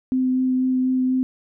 sine tone with vibrato, 257.1 Hz, C4, 30 cents flat, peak -17 dBFS, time 0.12-1.23 s, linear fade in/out 0 ms, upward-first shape sine, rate 4.1 Hz, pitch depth 9 cents each way, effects none

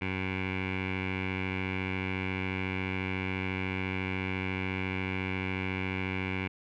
15% pulse tone with low-pass filter, 94.1 Hz, F#2, 30 cents sharp, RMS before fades -33 dBFS, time 0.01-6.48 s, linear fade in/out 10 ms, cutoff 2400 Hz, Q 8, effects none

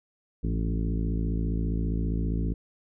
harmonic tone with a mistuned harmonic, 55 Hz, A1, in tune, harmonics 1 / 2 / 3 / 4 / 5 / 6 / 7 / 8, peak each -27 / -33 / -32 / -37 / -36 / -41 / -44 / -45 dBFS, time 0.43-2.54 s, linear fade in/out 10 ms, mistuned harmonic 3, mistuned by +54 cents, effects none

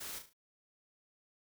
white noise with echo, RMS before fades -44 dBFS, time 0-0.19 s, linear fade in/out 10 ms, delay 36 ms, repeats 4, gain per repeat -7 dB, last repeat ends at 0.334 s, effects none

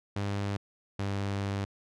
sawtooth tone pair in turn, 100.7 / 99.31 Hz, G2 / G2, +47 / +23 cents, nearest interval unison, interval 24 cents, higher first, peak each -26 dBFS, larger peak neither, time 0.16-0.57 / 0.99-1.65 s, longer second, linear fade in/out 5 ms, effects low-pass 6000 Hz 12 dB/octave

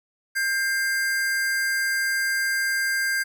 square tone pair together, 1593.7 / 2093 Hz, G6 / C7, +28 / 0 cents, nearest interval perfect fourth, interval 472 cents, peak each -23 / -32 dBFS, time 0.35-3.24 s, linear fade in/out 20 ms, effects none

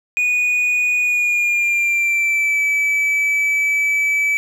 triangle tone with pitch glide, 2466 to 2301 Hz, D#7 to D7, -16 to -36 cents, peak -13 dBFS, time 0.17-4.37 s, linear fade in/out 0 ms, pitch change -120 cents, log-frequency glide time 1.02-2.63 s, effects none

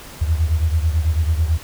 sine beating tone pair, 77.78 / 86.88 Hz, D#2 / F2, 0 / -8 cents, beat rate 9.1 Hz, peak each -16 / -21 dBFS, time 0.21-1.58 s, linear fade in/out 10 ms, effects pink hiss -38 dBFS RMS until 1.63 s

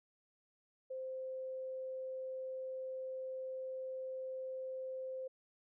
sine tone, 521 Hz, C5, 7 cents flat, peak -40 dBFS, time 0.9-5.28 s, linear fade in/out 10 ms, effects none

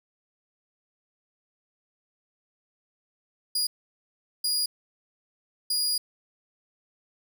sawtooth tone bursts at uneven times, 4876 Hz, D#8, 36 cents flat, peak -21 dBFS, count 3, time 3.55-3.67 / 4.44-4.66 / 5.7-5.98 s, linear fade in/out 5 ms, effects none

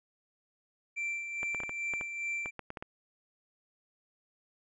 triangle tone with tremolo, 2349 Hz, D7, in tune, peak -30 dBFS, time 0.96-2.51 s, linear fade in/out 20 ms, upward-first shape sine, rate 2.4 Hz, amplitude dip 50%
clicks, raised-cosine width 0.5 ms, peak -24 dBFS, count 12, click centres 1.431 / 1.547 / 1.603 / 1.635 / 1.694 / 1.937 / 2.011 / 2.459 / 2.593 / 2.704 / 2.772 / 2.825 s
effects resampled to 24000 Hz

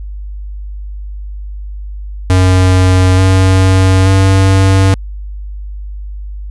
square tone with pitch steps, 92.5 / 94.23 / 95.98 Hz, F#2 / F#2 / G2, 0 / +32 / -36 cents, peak -6 dBFS, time 2.3-4.94 s, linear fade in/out 0 ms, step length 880 ms, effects added 50 Hz sine -21 dBFS peak until 6.5 s + resampled to 24000 Hz

